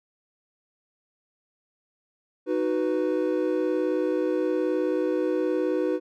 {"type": "chord", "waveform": "triangle", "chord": "B major", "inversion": "first", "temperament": "equal", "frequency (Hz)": [311.1, 370, 493.9], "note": ["D#4", "F#4", "B4"], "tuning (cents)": [0, 0, 0], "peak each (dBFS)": -25, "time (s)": [2.46, 6], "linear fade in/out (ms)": 50, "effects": []}